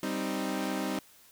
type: chord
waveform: sawtooth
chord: C minor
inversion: second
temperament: equal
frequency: 196 / 261.6 / 311.1 Hz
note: G3 / C4 / Eb4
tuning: 0 / 0 / 0 cents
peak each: -31 dBFS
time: 0.03-0.99 s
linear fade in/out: 2 ms
effects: white hiss -58 dBFS RMS until 1.31 s